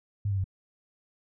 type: tone with pitch steps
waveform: sine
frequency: 101.6 / 98.03 / 94.58 Hz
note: G#2 / G2 / F#2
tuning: -38 / +1 / +39 cents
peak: -25 dBFS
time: 0.25-0.442 s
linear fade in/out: 5 ms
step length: 64 ms
effects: none

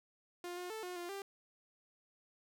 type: tone with pitch steps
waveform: sawtooth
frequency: 352.5 / 358.1 / 439.8 / 360.1 / 349.2 / 395.2 Hz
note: F4 / F4 / A4 / F#4 / F4 / G4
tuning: +16 / +43 / -1 / -47 / 0 / +14 cents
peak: -38 dBFS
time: 0.44-1.22 s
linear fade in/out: 2 ms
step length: 130 ms
effects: none

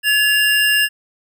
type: tone pair together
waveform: square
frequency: 1702.2 / 2793 Hz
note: G#6 / F7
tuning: +42 / -1 cents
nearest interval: major sixth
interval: 857 cents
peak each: -16 dBFS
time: 0.03-0.89 s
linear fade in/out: 50 ms
effects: none

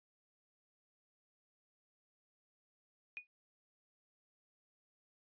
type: tone with exponential decay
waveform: sine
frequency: 2466 Hz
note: D#7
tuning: 16 cents flat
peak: -38 dBFS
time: 3.17-3.27 s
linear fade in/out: 0 ms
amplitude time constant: 20 ms
effects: resampled to 11025 Hz

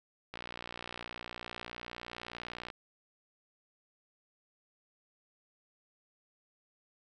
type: click train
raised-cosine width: 0.3 ms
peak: -25 dBFS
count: 142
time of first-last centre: 0.34-2.702 s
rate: 59.7 Hz
effects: none

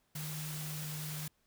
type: tone in noise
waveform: sine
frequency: 152.8 Hz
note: D#3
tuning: 31 cents flat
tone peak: -40 dBFS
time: 0.15-1.28 s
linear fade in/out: 5 ms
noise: white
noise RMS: -44 dBFS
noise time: 0.15-1.28 s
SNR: +1 dB
effects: pink hiss -75 dBFS RMS until 1.46 s

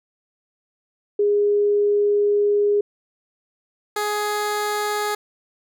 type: tone pair in turn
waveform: sine / 15% pulse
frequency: 411.2 / 417.9 Hz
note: G#4 / G#4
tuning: -17 / +11 cents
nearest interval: unison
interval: 28 cents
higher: second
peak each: -15 dBFS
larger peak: neither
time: 1.19-2.81 / 3.96-5.15 s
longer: first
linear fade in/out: 5 ms
effects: none

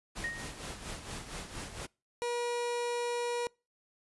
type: noise with tremolo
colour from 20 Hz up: pink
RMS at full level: -40 dBFS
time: 0.15-1.87 s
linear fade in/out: 20 ms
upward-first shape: sine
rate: 4.3 Hz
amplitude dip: 60%
type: tone with exponential decay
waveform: sine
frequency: 1864.7 Hz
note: A#6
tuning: in tune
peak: -31 dBFS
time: 0.24-0.65 s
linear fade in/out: 2 ms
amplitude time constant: 89 ms
type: tone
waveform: 30% pulse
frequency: 480 Hz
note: B4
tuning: 49 cents flat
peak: -29 dBFS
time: 2.22-3.47 s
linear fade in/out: 0 ms
effects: noise-tail reverb RT60 0.3 s tail -26 dB re dry + resampled to 24000 Hz

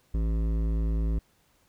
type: tone with hard clipping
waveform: sine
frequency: 54.8 Hz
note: A1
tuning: 6 cents flat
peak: -26 dBFS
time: 0.14-1.19 s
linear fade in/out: 5 ms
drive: 13 dB
effects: pink hiss -66 dBFS RMS until 1.68 s

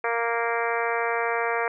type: harmonic tone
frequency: 232.7 Hz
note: A#3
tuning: 3 cents flat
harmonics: 2 / 3 / 4 / 5 / 6 / 7 / 8 / 9 / 10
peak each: -28 / -30 / -31 / -32 / -33 / -33 / -34 / -35 / -35 dBFS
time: 0.04-1.68 s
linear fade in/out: 2 ms
effects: none

